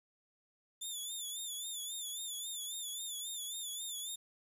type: tone with vibrato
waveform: 15% pulse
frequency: 3520 Hz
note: A7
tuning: in tune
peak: -33 dBFS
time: 0.81-4.16 s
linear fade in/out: 10 ms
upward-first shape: sine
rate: 3.7 Hz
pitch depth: 82 cents each way
effects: resampled to 32000 Hz + 11-bit